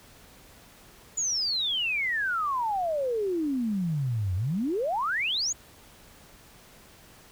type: exponential two-way sweep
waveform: sine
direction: down then up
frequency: 7040 to 87.31 to 7040 Hz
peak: -25 dBFS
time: 1.17-5.53 s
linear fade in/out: 10 ms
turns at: 4.35 s
effects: pink hiss -53 dBFS RMS until 7.31 s